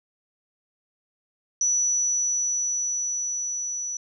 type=tone with level ramp; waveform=sine; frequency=5920 Hz; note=F#8; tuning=in tune; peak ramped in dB=-19 to -28 dBFS; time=1.61-3.97 s; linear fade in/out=2 ms; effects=none